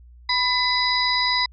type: harmonic tone with a mistuned harmonic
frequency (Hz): 987.8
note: B5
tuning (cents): 0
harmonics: 1 / 2 / 4 / 5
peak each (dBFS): -24 / -24 / -24 / -24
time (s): 0.29-1.46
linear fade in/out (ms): 5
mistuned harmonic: 2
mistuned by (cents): +33
effects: added 60 Hz sine -44 dBFS peak until 1.52 s